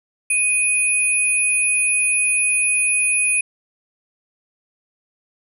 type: tone pair together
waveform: sine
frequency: 2489 / 9904 Hz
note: D#7 / D#9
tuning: 0 / -9 cents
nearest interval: 2 octaves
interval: 2391 cents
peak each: -18 dBFS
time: 0.3-3.41 s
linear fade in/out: 5 ms
effects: none